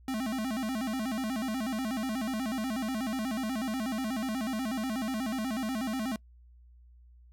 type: tone with vibrato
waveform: square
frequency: 238.9 Hz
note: A#3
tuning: 43 cents sharp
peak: -31 dBFS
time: 0.08-6.16 s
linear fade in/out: 2 ms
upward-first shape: square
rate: 8.2 Hz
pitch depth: 170 cents each way
effects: noise-tail reverb RT60 0.1 s tail -25 dB re dry + added 60 Hz sine -53 dBFS peak until 7.32 s